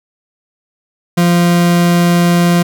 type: tone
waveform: 40% pulse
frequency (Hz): 173.5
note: F3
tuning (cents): -11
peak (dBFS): -7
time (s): 1.17-2.63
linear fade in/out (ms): 10
effects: none